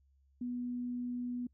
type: tone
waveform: sine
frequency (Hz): 245.2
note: B3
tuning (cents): -12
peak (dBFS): -35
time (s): 0.41-1.47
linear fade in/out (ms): 5
effects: noise-tail reverb RT60 0.1 s tail -26 dB re dry + added 68 Hz sine -66 dBFS peak until 1.53 s